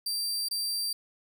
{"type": "tone with dropouts", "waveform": "sawtooth", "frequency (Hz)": 4699, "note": "D8", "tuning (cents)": 0, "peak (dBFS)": -26, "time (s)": [0.06, 0.93], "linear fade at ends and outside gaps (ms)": 5, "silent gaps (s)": [0.486, 0.51], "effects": []}